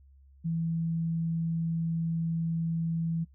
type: tone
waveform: sine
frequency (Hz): 164.81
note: E3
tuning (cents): 0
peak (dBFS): -27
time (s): 0.44-3.25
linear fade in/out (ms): 20
effects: noise-tail reverb RT60 0.1 s tail -24 dB re dry + added 68 Hz sine -54 dBFS peak until 3.34 s